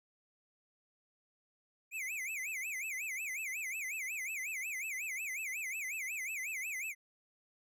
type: tone with vibrato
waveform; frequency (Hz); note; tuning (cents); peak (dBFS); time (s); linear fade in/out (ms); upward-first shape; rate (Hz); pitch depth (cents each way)
square; 2306; D7; -32; -38; 1.91-6.95; 50; sine; 5.5; 240
effects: none